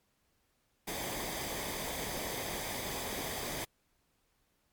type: noise with comb filter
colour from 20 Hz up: pink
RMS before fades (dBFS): -38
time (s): 0.87-3.65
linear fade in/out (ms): 10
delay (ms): 0.72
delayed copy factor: -0.55
effects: pink hiss -75 dBFS RMS until 4.72 s + MP3 96 kbps